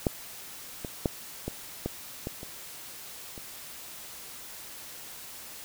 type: clicks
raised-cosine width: 2 ms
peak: -10 / -21 / -11 / -18 / -16 / -19 / -27 / -29 dBFS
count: 8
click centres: 0.068 / 0.848 / 1.058 / 1.48 / 1.86 / 2.271 / 2.431 / 3.378 s
effects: white hiss -44 dBFS RMS until 5.64 s